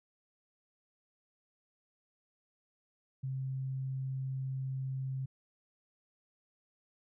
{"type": "tone", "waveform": "sine", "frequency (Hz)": 132.6, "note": "C3", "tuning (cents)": 23, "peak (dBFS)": -34, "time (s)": [3.23, 5.26], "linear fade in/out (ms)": 10, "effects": []}